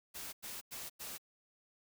white noise bursts, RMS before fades -45 dBFS, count 4, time 0.14-1.182 s, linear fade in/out 20 ms, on 190 ms, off 94 ms, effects none

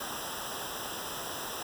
pink noise with comb filter, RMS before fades -38 dBFS, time 0-1.63 s, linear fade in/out 5 ms, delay 0.45 ms, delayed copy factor -0.9, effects none

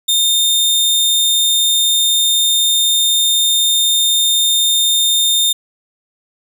sawtooth tone, 3636 Hz, A#7, 44 cents flat, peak -8 dBFS, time 0.08-5.53 s, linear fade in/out 10 ms, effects none

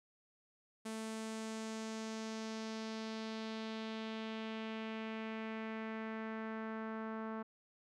sawtooth tone with low-pass filter sweep, 221 Hz, A3, 8 cents sharp, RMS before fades -43 dBFS, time 0.85-7.43 s, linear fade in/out 10 ms, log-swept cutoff 9400 to 1300 Hz, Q 1.9, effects none

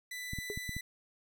sawtooth tone, 1990 Hz, B6, 13 cents sharp, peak -36 dBFS, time 0.11-0.81 s, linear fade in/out 5 ms
clicks, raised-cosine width 5 ms, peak -27 dBFS, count 5, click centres 0.334 / 0.387 / 0.575 / 0.693 / 0.766 s
sine tone with exponential decay, 413.6 Hz, G#4, 7 cents flat, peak -31 dBFS, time 0.5-0.58 s, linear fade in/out 0 ms, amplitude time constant 16 ms
effects none

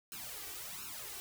white noise with flanger, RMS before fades -45 dBFS, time 0.12-1.2 s, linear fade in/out 0 ms, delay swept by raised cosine 0.74 to 2.64 ms, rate 1.4 Hz, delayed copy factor +1, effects none

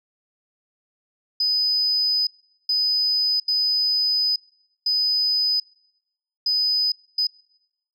sine tone bursts at uneven times, 5000 Hz, D#8, 8 cents sharp, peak -17 dBFS, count 6, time 1.4-2.27 / 2.69-3.4 / 3.48-4.36 / 4.86-5.6 / 6.46-6.92 / 7.18-7.27 s, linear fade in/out 5 ms, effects noise-tail reverb RT60 0.9 s tail -25 dB re dry + tanh soft clip ceiling -13 dBFS

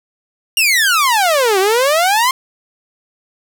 sawtooth exponential two-way sweep, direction down then up, 2872 to 368.9 to 1073 Hz, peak -7 dBFS, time 0.57-2.31 s, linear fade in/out 2 ms, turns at 1.59 s, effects none

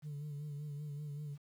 sine tone with vibrato, 146.83 Hz, D3, in tune, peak -38 dBFS, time 0.02-1.38 s, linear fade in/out 50 ms, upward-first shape sine, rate 5.2 Hz, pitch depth 49 cents each way, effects tanh soft clip ceiling -39 dBFS + 11-bit

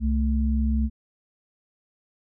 sine tone pair together, 65.7 / 221 Hz, C2 / A3, +8 / +8 cents, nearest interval octave + major sixth, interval 2100 cents, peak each -21 / -25 dBFS, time 0-0.9 s, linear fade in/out 50 ms, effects none

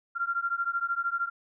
sine beating tone pair, 1377 / 1390 Hz, F6 / F6, -25 / -9 cents, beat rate 13 Hz, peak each -30 dBFS, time 0.15-1.3 s, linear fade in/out 20 ms, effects none

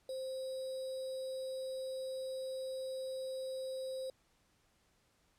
sine tone with sample-and-hold, 523.3 Hz, C5, in tune, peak -38 dBFS, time 0.09-4.1 s, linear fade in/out 2 ms, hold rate 4410 Hz, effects pink hiss -73 dBFS RMS until 5.38 s + low-pass 11000 Hz 12 dB/octave

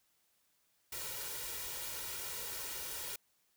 white noise with comb filter, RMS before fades -42 dBFS, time 0.92-3.16 s, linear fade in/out 5 ms, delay 2.1 ms, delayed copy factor +0.65, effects white hiss -75 dBFS RMS until 3.56 s

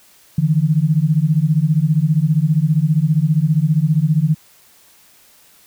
sine beating tone pair, 147.9 / 162.9 Hz, D3 / E3, +13 / -20 cents, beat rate 15 Hz, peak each -15 dBFS, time 0.38-4.35 s, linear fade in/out 5 ms, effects white hiss -50 dBFS RMS until 5.66 s

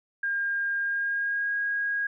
sine tone with pitch glide, 1610 to 1639.1 Hz, G6 to G#6, +46 to -23 cents, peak -25 dBFS, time 0.23-2.07 s, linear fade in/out 5 ms, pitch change +31 cents, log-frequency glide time 0.8-1.54 s, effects none

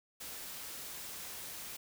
white noise, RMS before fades -45 dBFS, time 0.2-1.77 s, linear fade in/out 10 ms, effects none

